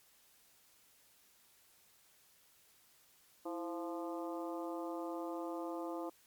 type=harmonic tone with a mistuned harmonic; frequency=173.6 Hz; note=F3; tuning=10 cents flat; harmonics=2 / 3 / 4 / 5 / 6 / 7; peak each=-41 / -45 / -47 / -49 / -51 / -52 dBFS; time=3.45-6.1 s; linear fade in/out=10 ms; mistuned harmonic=2; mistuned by=-81 cents; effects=white hiss -67 dBFS RMS until 6.26 s + MP3 96 kbps